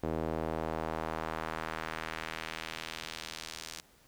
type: tone with band-pass filter sweep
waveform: sawtooth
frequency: 80 Hz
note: D#2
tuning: 49 cents sharp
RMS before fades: -38 dBFS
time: 0.03-3.81 s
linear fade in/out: 5 ms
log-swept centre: 440 to 6000 Hz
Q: 1
effects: pink hiss -63 dBFS RMS until 4.07 s